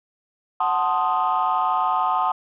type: chord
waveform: sine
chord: F# diminished seventh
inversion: none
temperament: equal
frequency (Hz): 740 / 880 / 1046.5 / 1244.5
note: F#5 / A5 / C6 / Eb6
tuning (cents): 0 / 0 / 0 / 0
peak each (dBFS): -23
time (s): 0.6-2.32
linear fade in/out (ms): 5
effects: tanh soft clip ceiling -12 dBFS